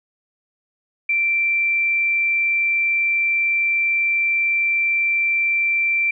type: tone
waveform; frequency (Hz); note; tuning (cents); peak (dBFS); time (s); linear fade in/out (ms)
sine; 2349; D7; 0; -16; 1.09-6.11; 5
effects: none